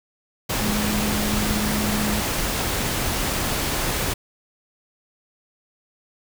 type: tone in noise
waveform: sine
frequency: 210.2 Hz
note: G#3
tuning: 21 cents sharp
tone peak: -24 dBFS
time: 0.6-2.21 s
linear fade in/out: 10 ms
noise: pink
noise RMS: -24 dBFS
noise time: 0.49-4.14 s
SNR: -3 dB
effects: none